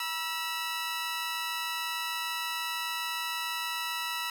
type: tone pair together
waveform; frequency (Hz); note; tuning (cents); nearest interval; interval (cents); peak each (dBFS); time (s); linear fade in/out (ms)
15% pulse; 965.6 / 1323; B5 / E6; -39 / +6; perfect fourth; 545; -28 / -28; 0-4.3; 2
effects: none